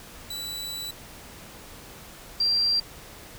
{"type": "tone pair in turn", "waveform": ["sawtooth", "sine"], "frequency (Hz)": [3951, 4730], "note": ["B7", "D8"], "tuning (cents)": [0, 12], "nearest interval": "minor third", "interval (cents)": 312, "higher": "second", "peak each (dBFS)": [-29, -20], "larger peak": "second", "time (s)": [[0.3, 0.91], [2.4, 2.8]], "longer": "first", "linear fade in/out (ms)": 5, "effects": ["pink hiss -45 dBFS RMS until 3.38 s"]}